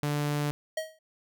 sawtooth tone, 146.83 Hz, D3, in tune, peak -23 dBFS, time 0.03-0.51 s, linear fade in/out 0 ms
square tone with exponential decay, 634 Hz, D#5, 32 cents sharp, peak -27 dBFS, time 0.77-0.99 s, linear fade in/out 5 ms, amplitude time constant 47 ms
effects none

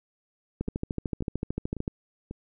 two click trains, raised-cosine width 3 ms, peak -24 / -16 dBFS, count 4 / 18, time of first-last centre 0.68-2.31 / 0.61-1.879 s, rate 1.84 / 13.4 Hz, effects none

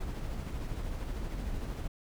brown noise with tremolo, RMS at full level -35 dBFS, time 0-1.88 s, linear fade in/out 10 ms, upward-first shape sine, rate 13 Hz, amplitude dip 30%, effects none

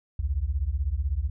sine beating tone pair, 61.4 / 77.4 Hz, B1 / D#2, -9 / -9 cents, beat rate 16 Hz, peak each -27 dBFS, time 0.19-1.3 s, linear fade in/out 5 ms, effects none

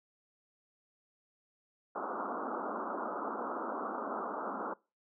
white band-pass noise, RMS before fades -38 dBFS, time 1.95-4.74 s, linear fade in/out 10 ms, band 200 to 1400 Hz, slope 96 dB/octave, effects noise-tail reverb RT60 0.3 s tail -24 dB re dry

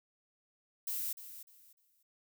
violet noise with echo, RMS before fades -37 dBFS, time 0.87-1.13 s, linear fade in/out 5 ms, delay 300 ms, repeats 3, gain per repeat -12 dB, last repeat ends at 2.03 s, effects none

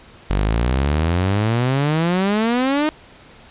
sawtooth exponential sweep, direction up, 46.91 to 312.4 Hz, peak -12 dBFS, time 0.3-2.89 s, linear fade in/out 0 ms, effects pink hiss -45 dBFS RMS until 3.5 s + resampled to 8000 Hz

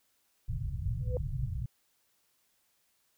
white low-pass noise, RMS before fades -34 dBFS, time 0.48-1.66 s, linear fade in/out 5 ms, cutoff 140 Hz, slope 48 dB/octave
sine tone with exponential growth, 500 Hz, B4, 21 cents sharp, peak -28 dBFS, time 1-1.17 s, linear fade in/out 1 ms, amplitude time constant 36 ms
effects white hiss -73 dBFS RMS until 3.17 s

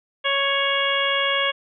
harmonic tone with a mistuned harmonic, 554.4 Hz, C#5, in tune, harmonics 1 / 2 / 3 / 4 / 5 / 6, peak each -26 / -26 / -26 / -26 / -26 / -26 dBFS, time 0.24-1.52 s, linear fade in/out 20 ms, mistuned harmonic 5, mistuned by +27 cents, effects none

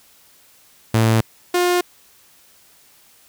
sawtooth tone pair in turn, 112.5 / 355.5 Hz, A2 / F4, +39 / +31 cents, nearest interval octave + minor sixth, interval 1992 cents, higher second, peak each -9 / -11 dBFS, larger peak first, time 0.94-1.21 / 1.54-1.81 s, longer neither, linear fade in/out 5 ms, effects white hiss -52 dBFS RMS until 3.28 s

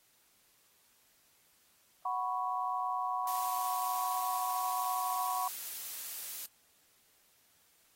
sine chord, F# suspended fourth, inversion none, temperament equal, 740 / 987.8 / 1108.7 Hz, F#5 / B5 / C#6, 0 / 0 / 0 cents, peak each -36 dBFS, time 2.05-5.48 s, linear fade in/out 5 ms
blue noise, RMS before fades -41 dBFS, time 3.27-6.46 s, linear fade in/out 2 ms
effects white hiss -68 dBFS RMS until 7.95 s + AAC 48 kbps

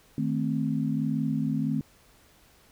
sine chord, A diminished, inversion second, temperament equal, 155.56 / 220 / 261.6 Hz, Eb3 / A3 / C4, 0 / 0 / 0 cents, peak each -29 dBFS, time 0.18-1.81 s, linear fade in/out 2 ms, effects pink hiss -59 dBFS RMS until 2.71 s

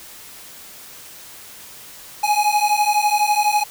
square beating tone pair, 830.6 / 842.6 Hz, G#5 / G#5, 0 / +25 cents, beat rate 12 Hz, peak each -19 dBFS, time 2.23-3.64 s, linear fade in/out 10 ms, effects white hiss -40 dBFS RMS until 3.7 s

